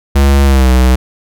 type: tone with pitch glide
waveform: square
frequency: 69.3 to 63.55 Hz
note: C#2 to C2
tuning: 0 to -50 cents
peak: -6 dBFS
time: 0.15-0.96 s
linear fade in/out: 10 ms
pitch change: -150 cents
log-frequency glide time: 0.44-0.7 s
effects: none